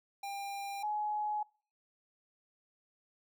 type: tone pair in turn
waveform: square / sine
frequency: 798 / 842.8 Hz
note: G5 / G#5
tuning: +31 / +25 cents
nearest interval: minor second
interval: 94 cents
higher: second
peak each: -39 / -32 dBFS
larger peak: second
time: 0.23-0.83 / 0.83-1.43 s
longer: neither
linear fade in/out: 5 ms
effects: noise-tail reverb RT60 0.4 s tail -24 dB re dry